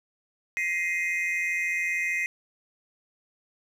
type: tone cluster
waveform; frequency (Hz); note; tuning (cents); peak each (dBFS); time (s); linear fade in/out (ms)
triangle; 1914 / 2087 / 2502; A#6 / C7 / D#7; +45 / -5 / +9; -31 / -26 / -29; 0.57-2.26; 0
effects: none